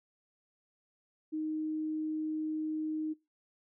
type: tone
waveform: sine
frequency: 311.1 Hz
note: D#4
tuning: in tune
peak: -32 dBFS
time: 1.32-3.14 s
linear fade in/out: 20 ms
effects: noise-tail reverb RT60 0.2 s tail -19 dB re dry